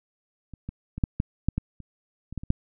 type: clicks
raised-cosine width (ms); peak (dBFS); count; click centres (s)
5; -28 / -21 / -21 / -9 / -11 / -9 / -13 / -29 / -26 / -18 / -25 / -8; 12; 0.537 / 0.69 / 0.98 / 1.038 / 1.201 / 1.486 / 1.58 / 1.803 / 2.326 / 2.377 / 2.435 / 2.504
effects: none